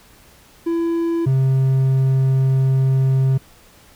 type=tone pair in turn; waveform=triangle; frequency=335 / 132.94 Hz; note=E4 / C3; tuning=+28 / +28 cents; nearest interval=octave + major third; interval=1600 cents; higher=first; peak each=-15 / -11 dBFS; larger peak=second; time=0.66-1.26 / 1.26-3.38 s; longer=second; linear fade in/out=10 ms; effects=pink hiss -49 dBFS RMS until 3.95 s

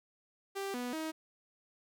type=tone with pitch steps; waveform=sawtooth; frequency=393 / 245.9 / 316.8 Hz; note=G4 / B3 / D#4; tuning=+4 / -7 / +31 cents; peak=-32 dBFS; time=0.55-1.12 s; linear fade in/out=20 ms; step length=190 ms; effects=none

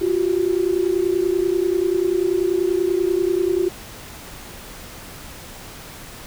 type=tone pair together; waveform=sine; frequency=349.7 / 380 Hz; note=F4 / F#4; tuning=+2 / +46 cents; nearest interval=minor second; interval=144 cents; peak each=-19 / -20 dBFS; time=0.01-3.69 s; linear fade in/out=10 ms; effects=pink hiss -38 dBFS RMS until 6.26 s

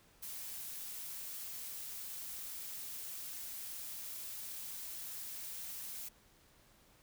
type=noise; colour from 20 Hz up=blue; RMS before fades=-45 dBFS; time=0.22-6.09 s; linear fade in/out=10 ms; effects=pink hiss -66 dBFS RMS until 7.02 s

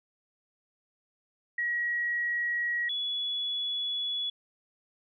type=tone pair in turn; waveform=sine; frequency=1908 / 3400 Hz; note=A#6 / G#7; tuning=+40 / +40 cents; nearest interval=minor seventh; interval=1000 cents; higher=second; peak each=-27 / -29 dBFS; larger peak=first; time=1.58-2.89 / 2.89-4.3 s; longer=second; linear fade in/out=5 ms; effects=none

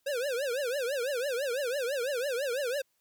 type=tone with vibrato; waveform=square; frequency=523 Hz; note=C5; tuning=1 cent flat; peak=-30 dBFS; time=0.06-2.82 s; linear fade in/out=10 ms; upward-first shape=triangle; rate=6 Hz; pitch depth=240 cents each way; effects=white hiss -75 dBFS RMS until 3 s

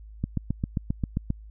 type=click train; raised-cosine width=5 ms; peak=-13 dBFS; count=9; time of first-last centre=0.24-1.304 s; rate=7.52 Hz; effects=added 53 Hz sine -42 dBFS peak until 1.5 s

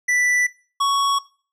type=tone pair in turn; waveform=square; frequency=1975.5 / 1114.2 Hz; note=B6 / C#6; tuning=0 / +9 cents; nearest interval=minor seventh; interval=991 cents; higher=first; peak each=-17 dBFS; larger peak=neither; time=0.08-0.47 / 0.8-1.19 s; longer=neither; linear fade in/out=10 ms; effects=noise-tail reverb RT60 0.4 s tail -20 dB re dry + low-pass 9000 Hz 12 dB/octave

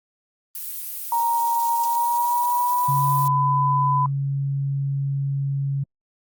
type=noise; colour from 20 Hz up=violet; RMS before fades=-31 dBFS; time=0.55-3.28 s; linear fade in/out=2 ms
type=tone with pitch glide; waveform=sine; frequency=935 to 1002.1 Hz; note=A#5 to B5; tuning=+5 to +25 cents; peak=-18 dBFS; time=1.12-4.06 s; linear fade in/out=2 ms; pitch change=+120 cents; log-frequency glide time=1.83-3.16 s
type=tone; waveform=sine; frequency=138.59 Hz; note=C#3; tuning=in tune; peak=-21 dBFS; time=2.88-5.84 s; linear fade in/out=10 ms
effects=Opus 32 kbps

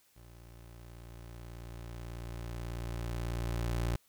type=tone with level ramp; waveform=25% pulse; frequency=58.27 Hz; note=A#1; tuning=in tune; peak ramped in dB=-49 to -26 dBFS; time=0.16-3.96 s; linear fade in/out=5 ms; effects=white hiss -68 dBFS RMS until 4.08 s

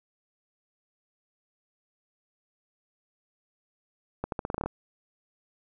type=accelerating click train; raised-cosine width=1 ms; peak=-16 dBFS; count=10; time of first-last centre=4.24-4.66 s; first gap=82 ms; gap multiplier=0.85; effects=none

